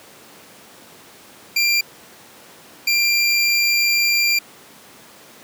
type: tone bursts at uneven times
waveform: 25% pulse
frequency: 2378 Hz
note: D7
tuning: 21 cents sharp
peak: -11 dBFS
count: 2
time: 1.56-1.81 / 2.87-4.39 s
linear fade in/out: 5 ms
effects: pink hiss -44 dBFS RMS until 5.43 s + high-pass 200 Hz 12 dB/octave